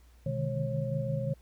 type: tone cluster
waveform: sine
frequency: 125.4 / 148.1 / 153.8 / 207.2 / 543 Hz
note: B2 / D3 / D#3 / G#3 / C#5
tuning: +27 / +15 / -20 / -4 / -36 cents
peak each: -33 / -37 / -35 / -40 / -35 dBFS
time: 0.26-1.34 s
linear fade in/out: 5 ms
effects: added 60 Hz sine -55 dBFS peak until 1.41 s + pink hiss -66 dBFS RMS until 1.41 s